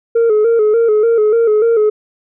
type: tone with vibrato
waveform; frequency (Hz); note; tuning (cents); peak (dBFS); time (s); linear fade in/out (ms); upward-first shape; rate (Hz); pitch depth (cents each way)
sine; 443.5; A4; +14; -6; 0.15-1.9; 10; square; 3.4; 72
effects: tanh soft clip ceiling -7 dBFS